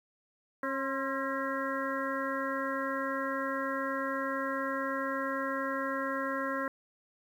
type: harmonic tone with a mistuned harmonic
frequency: 271.2 Hz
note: C#4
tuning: 38 cents flat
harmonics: 1 / 2 / 4 / 5 / 6 / 7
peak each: -37 / -36 / -37 / -39 / -39 / -41 dBFS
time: 0.63-6.68 s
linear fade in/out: 2 ms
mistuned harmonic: 4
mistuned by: -41 cents
effects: 10-bit